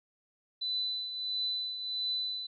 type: tone with tremolo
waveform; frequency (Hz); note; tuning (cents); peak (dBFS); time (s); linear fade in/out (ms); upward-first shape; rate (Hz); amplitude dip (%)
sine; 3999; B7; +21; -29; 0.61-2.47; 10; triangle; 1.5; 60
effects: none